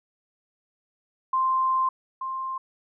sine tone pair in turn, 1046 / 1053.3 Hz, C6 / C6, -1 / +11 cents, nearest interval unison, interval 12 cents, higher second, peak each -20 / -28 dBFS, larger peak first, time 1.33-1.89 / 2.21-2.58 s, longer first, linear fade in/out 5 ms, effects none

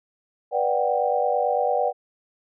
sine chord, G major seventh, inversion first, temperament just, 490 / 588 / 735 / 784 Hz, B4 / D5 / F#5 / G5, -14 / +2 / -12 / 0 cents, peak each -25 dBFS, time 0.51-1.93 s, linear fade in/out 50 ms, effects none

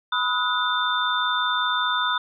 sine tone cluster, 992 / 1267 / 1458 / 3573 Hz, B5 / D#6 / F#6 / A7, +7 / +31 / -26 / +26 cents, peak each -26 dBFS, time 0.12-2.18 s, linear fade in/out 5 ms, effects none

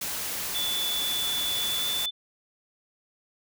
white noise, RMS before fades -32 dBFS, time 0.01-2.06 s, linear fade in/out 5 ms
sine tone with pitch glide, 3468 to 3506 Hz, A7 to A7, -26 to -7 cents, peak -27 dBFS, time 0.54-2.11 s, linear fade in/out 20 ms, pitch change +19 cents, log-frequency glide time 1.8-1.86 s
effects none

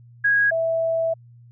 sine tone pair in turn, 1649 / 656.7 Hz, G#6 / E5, -13 / -7 cents, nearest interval octave + major third, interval 1594 cents, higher first, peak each -15 / -19 dBFS, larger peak first, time 0.24-0.51 / 0.51-1.14 s, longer second, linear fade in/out 10 ms, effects added 119 Hz sine -45 dBFS peak until 1.51 s

